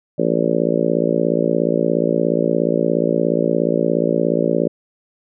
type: harmonic tone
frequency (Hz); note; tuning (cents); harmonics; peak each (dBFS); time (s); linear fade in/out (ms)
57; A#1; -38; 3 / 4 / 5 / 6 / 7 / 8 / 9 / 10; -23 / -23 / -23 / -23 / -23 / -23 / -23 / -23; 0.18-4.68; 10
effects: none